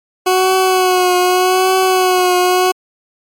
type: tone with vibrato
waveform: 20% pulse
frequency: 368.6 Hz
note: F#4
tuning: 7 cents flat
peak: -5 dBFS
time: 0.26-2.72 s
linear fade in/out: 10 ms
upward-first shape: triangle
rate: 0.83 Hz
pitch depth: 40 cents each way
effects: MP3 96 kbps